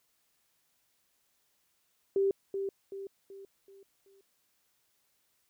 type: tone with echo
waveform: sine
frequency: 392 Hz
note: G4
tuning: in tune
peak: -24 dBFS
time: 2.16-2.31 s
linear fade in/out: 2 ms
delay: 380 ms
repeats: 5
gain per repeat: -7 dB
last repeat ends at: 4.21 s
effects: white hiss -74 dBFS RMS until 5.49 s